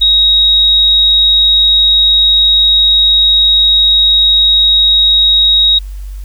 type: tone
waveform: sine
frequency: 3787 Hz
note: A#7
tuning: 27 cents sharp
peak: -5 dBFS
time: 0.01-5.79 s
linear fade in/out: 10 ms
effects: added 48 Hz sine -21 dBFS peak until 6.24 s + white hiss -45 dBFS RMS until 6.24 s